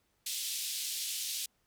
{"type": "band-pass noise", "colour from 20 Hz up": "pink", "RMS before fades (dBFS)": -37, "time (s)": [0.26, 1.46], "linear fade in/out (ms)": 5, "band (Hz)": [3200, 14000], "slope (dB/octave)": 24, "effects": ["pink hiss -75 dBFS RMS until 1.66 s"]}